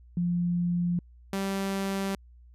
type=tone pair in turn; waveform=sine / sawtooth; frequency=174.61 / 195.13 Hz; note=F3 / G3; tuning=0 / -8 cents; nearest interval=major second; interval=192 cents; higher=second; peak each=-24 dBFS; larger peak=neither; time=0.17-0.99 / 1.33-2.15 s; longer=neither; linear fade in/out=2 ms; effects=added 60 Hz sine -50 dBFS peak until 2.54 s + resampled to 32000 Hz